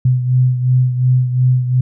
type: beating tone pair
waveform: sine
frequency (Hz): 126.4 / 129.2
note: B2 / C3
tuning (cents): +41 / -21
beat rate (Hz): 2.8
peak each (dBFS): -11 / -18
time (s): 0.05-1.81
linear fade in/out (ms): 5
effects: none